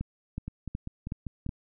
two click trains, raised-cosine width 5 ms, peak -20 / -23 dBFS, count 5 / 6, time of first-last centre 0.01-1.491 / 0.48-1.464 s, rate 2.7 / 5.08 Hz, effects none

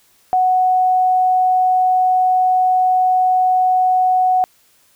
sine tone, 740 Hz, F#5, in tune, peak -11 dBFS, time 0.33-4.44 s, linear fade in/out 0 ms, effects white hiss -55 dBFS RMS until 4.95 s

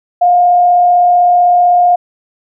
sine tone with frequency modulation, 710 Hz, F5, 28 cents sharp, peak -5 dBFS, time 0.21-1.96 s, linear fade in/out 10 ms, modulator 35.8 Hz, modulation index 0.3, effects none

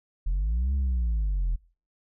sine linear two-way sweep, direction up then down, 39.85 to 69.3 to 39.85 Hz, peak -20 dBFS, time 0.26-1.56 s, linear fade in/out 10 ms, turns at 0.74 s, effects noise-tail reverb RT60 0.4 s tail -24 dB re dry + tanh soft clip ceiling -22 dBFS

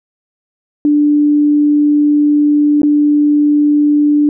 sine tone with dropouts, 294.7 Hz, D4, 6 cents sharp, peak -7 dBFS, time 0.85-4.29 s, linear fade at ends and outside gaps 1 ms, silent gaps 2.818-2.832 s, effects none

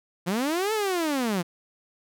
sawtooth linear two-way sweep, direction up then down, 164.3 to 446 to 164.3 Hz, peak -20 dBFS, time 0.26-1.43 s, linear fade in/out 20 ms, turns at 0.73 s, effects none

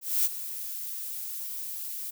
violet noise with ADSR envelope, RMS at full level -23 dBFS, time 0.01-2.11 s, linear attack 240 ms, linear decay 29 ms, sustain -13 dB, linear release 14 ms, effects none

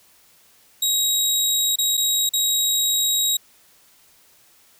20% pulse tone with dropouts, 3813 Hz, A#7, 38 cents sharp, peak -12 dBFS, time 0.82-3.37 s, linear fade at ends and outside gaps 5 ms, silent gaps 1.758-1.785 / 1.971-1.975 / 2.292-2.335 s, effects white hiss -55 dBFS RMS until 4.79 s

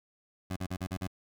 20% pulse tone bursts, 93 Hz, F#2, 9 cents sharp, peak -28 dBFS, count 6, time 0.5-1.075 s, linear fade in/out 10 ms, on 65 ms, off 37 ms, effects none

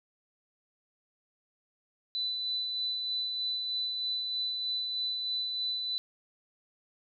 sine tone with tremolo, 3993 Hz, B7, 18 cents sharp, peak -29 dBFS, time 2.15-5.98 s, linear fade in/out 0 ms, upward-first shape sine, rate 3.2 Hz, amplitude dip 30%, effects none

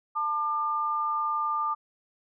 sine tone pair together, 888 / 1199.7 Hz, A5 / D6, +16 / +37 cents, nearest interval perfect fourth, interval 521 cents, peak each -32 / -26 dBFS, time 0.15-1.75 s, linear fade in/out 20 ms, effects none

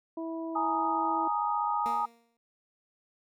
harmonic tone, 327.3 Hz, E4, 12 cents flat, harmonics 1 / 2 / 3, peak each -34 / -40 / -44 dBFS, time 0.17-1.28 s, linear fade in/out 5 ms
sine chord, Ab suspended second, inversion none, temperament equal with one note detuned, 836.9 / 932.3 / 1244.5 Hz, Ab5 / Bb5 / Eb6, +13 / 0 / 0 cents, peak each -31 / -31 / -31 dBFS, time 0.55-2.06 s, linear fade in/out 10 ms
15% pulse tone with exponential decay, 233.1 Hz, A#3, in tune, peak -30 dBFS, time 1.86-2.37 s, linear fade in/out 0 ms, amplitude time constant 110 ms
effects none

